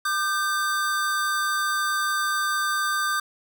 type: tone pair together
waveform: square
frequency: 1200.8 / 1554 Hz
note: D6 / G6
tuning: +38 / -16 cents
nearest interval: major third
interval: 446 cents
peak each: -26 dBFS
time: 0.05-3.2 s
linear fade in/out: 5 ms
effects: none